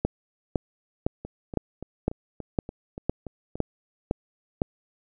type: two click trains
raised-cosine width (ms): 2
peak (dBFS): -22 / -9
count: 9 / 10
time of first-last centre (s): 1.25-3.555 / 0.05-4.619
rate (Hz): 3.47 / 1.97
effects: none